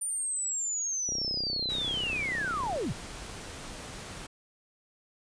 sine linear sweep, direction down, 9220 to 74.8 Hz, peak -29 dBFS, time 0.01-2.93 s, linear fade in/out 10 ms
click train, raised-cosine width 2 ms, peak -27 dBFS, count 54, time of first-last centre 1.09-2.762 s, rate 31.7 Hz
pink noise, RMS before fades -42 dBFS, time 1.69-4.27 s, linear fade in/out 10 ms
effects resampled to 22050 Hz

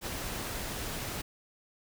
pink noise with ADSR envelope, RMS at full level -35 dBFS, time 0.01-1.22 s, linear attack 50 ms, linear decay 32 ms, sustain -2 dB, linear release 11 ms, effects none

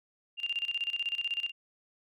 sine tone with tremolo, 2794 Hz, F7, in tune, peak -28 dBFS, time 0.37-1.52 s, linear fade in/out 50 ms, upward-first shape square, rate 16 Hz, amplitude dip 80%, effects none

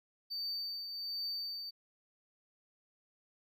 triangle tone with tremolo, 4593 Hz, D8, 39 cents flat, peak -34 dBFS, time 0.3-1.71 s, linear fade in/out 20 ms, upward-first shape triangle, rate 1.3 Hz, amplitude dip 50%, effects none

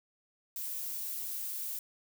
violet noise, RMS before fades -38 dBFS, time 0.56-1.79 s, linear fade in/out 2 ms, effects none

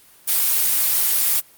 blue noise, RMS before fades -18 dBFS, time 0.27-1.41 s, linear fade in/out 20 ms, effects white hiss -50 dBFS RMS until 1.57 s + Opus 32 kbps

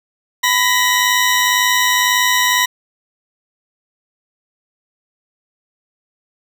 20% pulse tone pair together, 1000 / 1898.1 Hz, B5 / A#6, +21 / +31 cents, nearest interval major seventh, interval 1110 cents, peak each -10 dBFS, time 0.43-2.66 s, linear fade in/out 10 ms, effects none

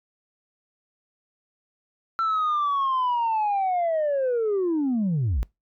sine linear sweep, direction down, 1347 to 44.55 Hz, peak -19 dBFS, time 2.19-5.43 s, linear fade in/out 0 ms, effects noise-tail reverb RT60 0.2 s tail -25 dB re dry + tanh soft clip ceiling -19 dBFS

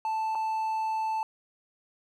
triangle tone with dropouts, 880 Hz, A5, in tune, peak -25 dBFS, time 0.05-1.23 s, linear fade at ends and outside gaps 1 ms, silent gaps 0.35-0.354 s, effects none

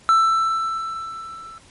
triangle tone with level ramp, 1329 Hz, E6, 14 cents sharp, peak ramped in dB -9 to -35 dBFS, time 0.09-1.58 s, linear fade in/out 0 ms, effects pink hiss -50 dBFS RMS until 1.7 s + MP3 48 kbps

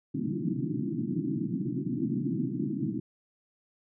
white band-pass noise, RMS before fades -31 dBFS, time 0.14-3 s, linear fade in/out 10 ms, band 120 to 340 Hz, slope 96 dB/octave, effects none

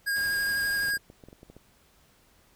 square tone with vibrato, 1628 Hz, G#6, 35 cents flat, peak -26 dBFS, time 0.06-0.98 s, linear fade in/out 20 ms, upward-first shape sine, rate 12 Hz, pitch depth 16 cents each way
pink noise, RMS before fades -45 dBFS, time 0.16-0.91 s, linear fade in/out 5 ms
clicks, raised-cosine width 2 ms, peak -34 dBFS, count 11, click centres 0.835 / 0.885 / 0.937 / 0.97 / 1.101 / 1.238 / 1.286 / 1.329 / 1.431 / 1.5 / 1.566 s
effects pink hiss -62 dBFS RMS until 2.55 s

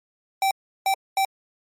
square tone bursts at uneven times, 776 Hz, G5, 18 cents flat, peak -19 dBFS, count 3, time 0.42-0.51 / 0.86-0.94 / 1.17-1.25 s, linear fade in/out 2 ms, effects MP3 64 kbps

